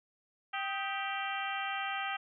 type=harmonic tone with a mistuned harmonic; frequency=392 Hz; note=G4; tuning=in tune; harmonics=2 / 3 / 4 / 5 / 6 / 7 / 8; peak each=-38 / -40 / -41 / -42 / -43 / -43 / -44 dBFS; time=0.53-2.17 s; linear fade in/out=10 ms; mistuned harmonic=3; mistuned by=+110 cents; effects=none